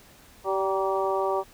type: harmonic tone with a mistuned harmonic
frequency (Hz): 193.1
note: G3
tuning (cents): -26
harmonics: 2 / 3 / 4 / 5 / 6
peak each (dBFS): -27 / -29 / -30 / -31 / -32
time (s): 0.44-1.44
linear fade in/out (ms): 50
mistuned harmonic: 5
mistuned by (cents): -35
effects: pink hiss -53 dBFS RMS until 1.53 s